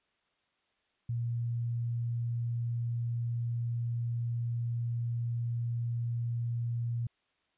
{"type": "tone", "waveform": "sine", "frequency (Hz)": 118.1, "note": "A#2", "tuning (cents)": 23, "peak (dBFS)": -30, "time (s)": [1.09, 7.07], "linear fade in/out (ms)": 5, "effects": ["white hiss -75 dBFS RMS until 7.57 s", "resampled to 8000 Hz"]}